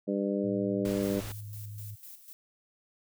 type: harmonic tone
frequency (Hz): 99.9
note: G2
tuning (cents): +33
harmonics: 2 / 3 / 4 / 5 / 6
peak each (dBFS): -31 / -33 / -34 / -35 / -36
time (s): 0.07-1.21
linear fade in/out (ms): 20
type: tone with pitch glide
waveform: sine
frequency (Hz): 112 to 104.5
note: A2 to G#2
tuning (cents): +31 to +11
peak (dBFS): -39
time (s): 0.43-1.96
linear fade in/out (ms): 20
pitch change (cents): -120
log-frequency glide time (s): 0.81-1.27
type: noise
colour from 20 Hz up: pink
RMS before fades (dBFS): -42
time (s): 0.85-1.32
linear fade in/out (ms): 2
type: noise with tremolo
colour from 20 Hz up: violet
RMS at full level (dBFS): -47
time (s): 1.03-2.33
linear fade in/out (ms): 0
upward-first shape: square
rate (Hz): 4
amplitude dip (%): 60
effects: none